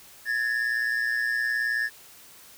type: tone pair together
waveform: triangle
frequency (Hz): 1678 / 1797.1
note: G#6 / A6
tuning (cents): +17 / +36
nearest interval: minor second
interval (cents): 119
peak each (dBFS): -25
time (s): 0.25-1.9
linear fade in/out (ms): 50
effects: white hiss -50 dBFS RMS until 2.57 s